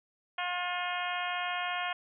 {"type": "harmonic tone with a mistuned harmonic", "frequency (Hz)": 357.1, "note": "F4", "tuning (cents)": 39, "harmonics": [2, 3, 4, 5, 6, 7, 8, 9], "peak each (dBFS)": [-36, -38, -39, -40, -41, -41, -42, -43], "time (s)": [0.38, 1.93], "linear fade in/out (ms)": 5, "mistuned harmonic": 5, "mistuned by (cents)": -22, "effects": []}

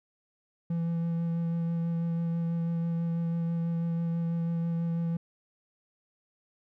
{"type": "tone with vibrato", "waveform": "triangle", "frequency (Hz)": 167.7, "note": "E3", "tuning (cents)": 30, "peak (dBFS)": -25, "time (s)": [0.7, 5.17], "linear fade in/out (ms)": 5, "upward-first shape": "sine", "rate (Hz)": 6.1, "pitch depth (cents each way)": 12, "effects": []}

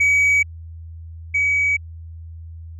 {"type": "tone pair in turn", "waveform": "sine", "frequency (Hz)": [2271, 2271], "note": ["C#7", "C#7"], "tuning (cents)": [41, 41], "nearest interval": "unison", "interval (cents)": 0, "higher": "neither", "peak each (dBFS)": [-10, -14], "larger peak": "first", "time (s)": [[0, 0.43], [1.34, 1.77]], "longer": "neither", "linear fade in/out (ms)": 10, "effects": ["tanh soft clip ceiling -12 dBFS", "added 82 Hz sine -33 dBFS peak until 2.79 s"]}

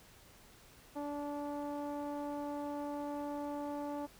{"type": "tone with low-pass filter", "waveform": "sawtooth", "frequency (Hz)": 290.1, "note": "D4", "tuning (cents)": -21, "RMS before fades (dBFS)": -40, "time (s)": [0.95, 4.07], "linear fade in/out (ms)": 20, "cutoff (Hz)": 840, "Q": 2.2, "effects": ["pink hiss -60 dBFS RMS until 4.19 s"]}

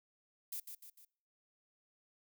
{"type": "noise with echo", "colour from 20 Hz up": "violet", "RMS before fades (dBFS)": -42, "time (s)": [0.52, 0.6], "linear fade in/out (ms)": 5, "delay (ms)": 150, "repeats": 3, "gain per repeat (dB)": -6, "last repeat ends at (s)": 1.05, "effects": ["noise-tail reverb RT60 0.6 s tail -25 dB re dry"]}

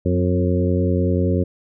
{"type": "harmonic tone with a mistuned harmonic", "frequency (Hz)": 90.2, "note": "F#2", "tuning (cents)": -44, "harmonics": [1, 2, 3, 4, 5, 6], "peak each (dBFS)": [-19, -22, -24, -25, -26, -27], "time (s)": [0.05, 1.44], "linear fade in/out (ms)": 10, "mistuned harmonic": 3, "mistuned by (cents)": -29, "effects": []}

